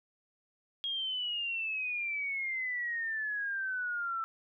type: exponential sweep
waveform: sine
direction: down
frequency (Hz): 3280 to 1324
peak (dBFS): -32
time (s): 0.84-4.24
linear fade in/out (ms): 0
effects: none